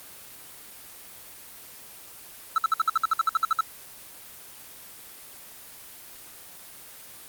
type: tone bursts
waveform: triangle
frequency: 1318.5 Hz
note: E6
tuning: in tune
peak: -16 dBFS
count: 14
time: 2.56-3.608 s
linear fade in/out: 2 ms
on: 21 ms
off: 58 ms
effects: white hiss -45 dBFS RMS until 7.28 s + Opus 24 kbps